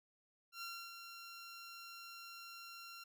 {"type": "tone with ADSR envelope", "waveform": "15% pulse", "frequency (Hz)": 1373, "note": "F6", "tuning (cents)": -30, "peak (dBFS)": -37, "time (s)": [0.52, 3.04], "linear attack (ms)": 100, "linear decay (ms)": 290, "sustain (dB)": -7, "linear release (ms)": 7, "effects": []}